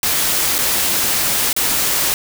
white noise with dropouts, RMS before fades -17 dBFS, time 0.03-2.14 s, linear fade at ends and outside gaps 1 ms, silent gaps 0.582-0.587 / 1.529-1.564 s, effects none

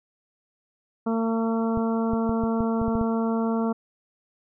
harmonic tone, 226.5 Hz, A#3, 50 cents flat, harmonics 1 / 2 / 3 / 4 / 5 / 6, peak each -23 / -29 / -33 / -35 / -37 / -39 dBFS, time 1.06-3.73 s, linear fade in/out 10 ms
clicks, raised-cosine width 5 ms, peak -18 dBFS, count 9, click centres 1.774 / 2.135 / 2.294 / 2.437 / 2.606 / 2.816 / 2.882 / 2.954 / 3.013 s
effects none

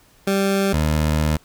20% pulse tone pair in turn, 196 / 76.93 Hz, G3 / D#2, 0 / -19 cents, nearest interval octave + major third, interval 1619 cents, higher first, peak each -12 dBFS, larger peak neither, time 0.27-0.73 / 0.73-1.37 s, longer second, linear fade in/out 5 ms, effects pink hiss -54 dBFS RMS until 1.44 s

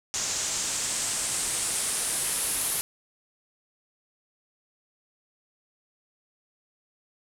white noise with low-pass filter sweep, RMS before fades -29 dBFS, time 0.14-2.81 s, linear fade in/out 0 ms, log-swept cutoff 6800 to 11000 Hz, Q 3, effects none

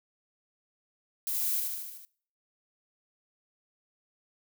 violet noise with echo, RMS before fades -32 dBFS, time 1.27-1.6 s, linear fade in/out 0 ms, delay 75 ms, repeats 6, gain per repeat -3 dB, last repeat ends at 2.05 s, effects noise-tail reverb RT60 0.5 s tail -22 dB re dry

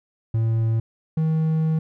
triangle tone pair in turn, 112.9 / 158.79 Hz, A2 / D#3, +45 / +36 cents, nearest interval tritone, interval 591 cents, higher second, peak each -16 dBFS, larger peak neither, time 0.34-0.8 / 1.17-1.79 s, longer second, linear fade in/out 5 ms, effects none

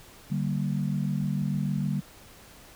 sine chord, G minor, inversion second, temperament equal with one note detuned, 146.83 / 193.41 / 233.1 Hz, D3 / G3 / Bb3, 0 / -23 / 0 cents, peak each -28 / -29 / -34 dBFS, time 0.3-2.01 s, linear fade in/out 20 ms, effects pink hiss -51 dBFS RMS until 2.75 s

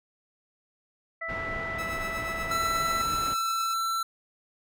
harmonic tone, 660 Hz, E5, 2 cents sharp, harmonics 1 / 2 / 3, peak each -39 / -38 / -33 dBFS, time 1.21-3.02 s, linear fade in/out 10 ms
pink low-pass noise, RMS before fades -38 dBFS, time 1.28-3.35 s, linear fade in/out 20 ms, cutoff 2200 Hz, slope 12 dB/octave
sawtooth tone with tremolo, 1300 Hz, E6, 24 cents flat, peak -31 dBFS, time 1.78-3.74 s, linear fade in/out 10 ms, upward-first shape triangle, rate 8.3 Hz, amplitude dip 65%
square tone, 1340 Hz, E6, 28 cents sharp, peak -27 dBFS, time 2.51-4.03 s, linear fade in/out 5 ms
effects none

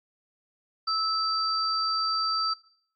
sine tone pair together, 1306 / 4670 Hz, E6 / D8, -17 / -11 cents, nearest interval octave + minor seventh, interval 2206 cents, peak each -27 dBFS, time 0.87-2.54 s, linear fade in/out 10 ms, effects noise-tail reverb RT60 0.6 s tail -22 dB re dry + AAC 64 kbps

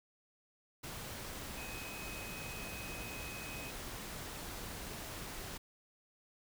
sine tone in noise, 2526 Hz, D#7, 26 cents sharp, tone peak -48 dBFS, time 1.57-3.71 s, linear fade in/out 10 ms, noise pink, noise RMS -45 dBFS, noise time 0.83-5.58 s, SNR -6 dB, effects none

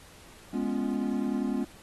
triangle chord, C# dominant seventh, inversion second, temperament equal, 207.7 / 246.9 / 277.2 / 349.2 Hz, G#3 / B3 / C#4 / E#4, 0 / 0 / 0 / 0 cents, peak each -30 / -29 / -30 / -35 dBFS, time 0.53-1.65 s, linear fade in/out 10 ms, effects pink hiss -53 dBFS RMS until 1.82 s + AAC 32 kbps

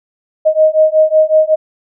sine beating tone pair, 622.3 / 627.7 Hz, D#5 / D#5, 0 / +15 cents, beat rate 5.4 Hz, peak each -10 dBFS, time 0.45-1.56 s, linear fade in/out 20 ms, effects none

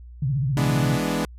sine tone with vibrato, 135.6 Hz, C#3, 38 cents flat, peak -20 dBFS, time 0.22-0.97 s, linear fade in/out 5 ms, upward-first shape triangle, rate 15 Hz, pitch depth 200 cents each way
sawtooth chord, E dominant seventh, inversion none, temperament equal, 164.81 / 207.7 / 246.9 / 293.7 Hz, E3 / G#3 / B3 / D4, 0 / 0 / 0 / 0 cents, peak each -24 dBFS, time 0.57-1.25 s, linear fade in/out 0 ms
effects added 60 Hz sine -39 dBFS peak until 1.38 s + resampled to 32000 Hz

